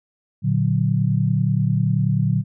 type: chord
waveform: sine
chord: Bb augmented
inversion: none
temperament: equal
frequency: 116.54 / 146.83 / 185 Hz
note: Bb2 / D3 / F#3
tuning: 0 / 0 / 0 cents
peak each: -20 / -20 / -22 dBFS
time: 0.42-2.44 s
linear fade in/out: 50 ms
effects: none